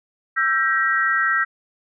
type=tone cluster; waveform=sine; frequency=1335 / 1576 / 1900 Hz; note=E6 / G6 / A#6; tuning=+22 / +9 / +33 cents; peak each=-21 dBFS; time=0.36-1.45 s; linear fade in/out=20 ms; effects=none